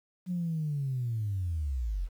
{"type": "linear sweep", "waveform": "sine", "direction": "down", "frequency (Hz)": [183.5, 38.89], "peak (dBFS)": -28, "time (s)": [0.26, 2.09], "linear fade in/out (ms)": 50, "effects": ["tanh soft clip ceiling -24 dBFS", "10-bit"]}